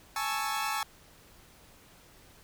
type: chord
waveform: sawtooth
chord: A major seventh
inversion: third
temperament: equal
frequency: 830.6 / 880 / 1108.7 / 1318.5 Hz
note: G#5 / A5 / C#6 / E6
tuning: 0 / 0 / 0 / 0 cents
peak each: -32 dBFS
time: 0.16-0.83 s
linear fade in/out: 2 ms
effects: pink hiss -57 dBFS RMS until 2.43 s